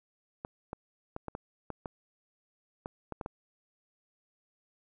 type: clicks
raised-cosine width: 1 ms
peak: -23 dBFS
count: 11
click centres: 0.449 / 0.731 / 1.164 / 1.283 / 1.351 / 1.703 / 1.858 / 2.859 / 3.123 / 3.212 / 3.261 s
effects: none